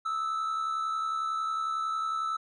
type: tone pair together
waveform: triangle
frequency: 1244.5 / 1315.5 Hz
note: D#6 / E6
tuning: 0 / -4 cents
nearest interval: minor second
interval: 96 cents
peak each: -37 / -27 dBFS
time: 0.05-2.37 s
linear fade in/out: 10 ms
effects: resampled to 22050 Hz